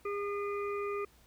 harmonic tone, 406.1 Hz, G#4, 39 cents flat, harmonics 1 / 3 / 5 / 6, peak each -34 / -39 / -49 / -47 dBFS, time 0.05-1.05 s, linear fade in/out 5 ms, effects added 60 Hz sine -64 dBFS peak until 1.26 s + pink hiss -64 dBFS RMS until 1.26 s

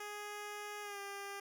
10% pulse tone with pitch glide, 415.3 to 399.5 Hz, G#4 to G4, 0 to +33 cents, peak -35 dBFS, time 0-1.4 s, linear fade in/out 5 ms, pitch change -67 cents, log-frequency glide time 0.82-0.99 s, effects none

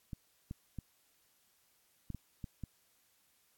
clicks, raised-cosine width 5 ms, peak -29 dBFS, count 7, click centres 0.132 / 0.511 / 0.787 / 2.103 / 2.147 / 2.442 / 2.637 s, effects white hiss -72 dBFS RMS until 3.57 s + AAC 64 kbps

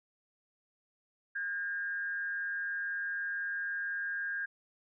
sine tone with frequency modulation, 1616 Hz, G#6, 48 cents flat, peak -33 dBFS, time 1.35-4.46 s, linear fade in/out 10 ms, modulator 158 Hz, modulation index 0.39, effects none

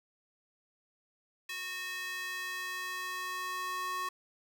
square tone with high-pass filter sweep, 367.2 Hz, F#4, 13 cents flat, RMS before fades -38 dBFS, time 1.49-4.09 s, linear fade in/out 5 ms, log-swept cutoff 2200 to 1100 Hz, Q 2.2, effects none

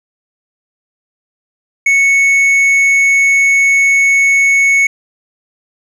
sine tone with tanh clipping, 2211 Hz, C#7, 5 cents flat, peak -8 dBFS, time 1.86-4.87 s, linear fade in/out 5 ms, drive 6 dB, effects none

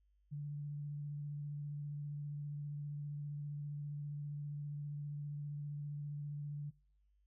sine tone with vibrato, 145.9 Hz, D3, 11 cents flat, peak -40 dBFS, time 0.31-6.71 s, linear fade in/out 20 ms, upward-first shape sine, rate 15 Hz, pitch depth 15 cents each way, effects noise-tail reverb RT60 0.6 s tail -26 dB re dry + added 50 Hz sine -70 dBFS peak until 7.26 s

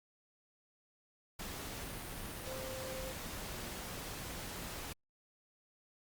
sine tone in noise, 523 Hz, C5, 1 cent flat, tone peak -44 dBFS, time 2.47-3.12 s, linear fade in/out 5 ms, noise pink, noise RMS -44 dBFS, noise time 1.39-4.93 s, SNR -3 dB, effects Opus 48 kbps

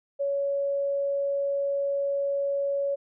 sine tone, 560 Hz, C#5, 18 cents sharp, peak -24 dBFS, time 0.19-2.96 s, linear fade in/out 20 ms, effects none

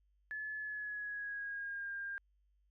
sine tone with pitch glide, 1719 to 1603.9 Hz, A6 to G6, -41 to +39 cents, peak -39 dBFS, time 0.31-2.18 s, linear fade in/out 0 ms, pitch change -120 cents, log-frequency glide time 0.57-1.92 s, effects added 50 Hz sine -70 dBFS peak until 2.7 s

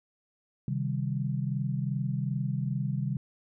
sine chord, C minor, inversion none, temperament equal with one note detuned, 133.02 / 155.56 / 196 Hz, C3 / Eb3 / G3, +29 / 0 / 0 cents, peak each -30 / -33 / -34 dBFS, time 0.68-3.17 s, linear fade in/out 2 ms, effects none

